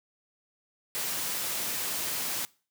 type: noise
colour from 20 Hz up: white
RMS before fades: -32 dBFS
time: 0.95-2.45 s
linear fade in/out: 0 ms
effects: noise-tail reverb RT60 0.4 s tail -23 dB re dry + high-pass 100 Hz 12 dB/octave